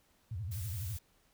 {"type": "tone with vibrato", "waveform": "sine", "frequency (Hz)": 97.7, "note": "G2", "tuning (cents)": -5, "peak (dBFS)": -36, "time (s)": [0.31, 0.97], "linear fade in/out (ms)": 5, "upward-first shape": "sine", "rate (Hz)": 12, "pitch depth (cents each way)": 300}
{"type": "noise", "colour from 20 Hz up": "blue", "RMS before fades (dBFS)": -47, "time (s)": [0.51, 0.99], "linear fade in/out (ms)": 10}
{"effects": ["pink hiss -70 dBFS RMS until 1.33 s"]}